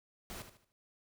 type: noise with echo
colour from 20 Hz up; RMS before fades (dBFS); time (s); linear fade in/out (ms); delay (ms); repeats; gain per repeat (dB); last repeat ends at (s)
pink; -45; 0.3-0.42; 0; 75; 4; -9; 0.72
effects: none